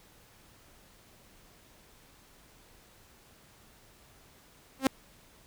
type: tone with exponential growth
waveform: sawtooth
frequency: 266.3 Hz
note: C4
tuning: 31 cents sharp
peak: -14 dBFS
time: 4.79-4.87 s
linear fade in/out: 1 ms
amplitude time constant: 17 ms
effects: pink hiss -59 dBFS RMS until 5.46 s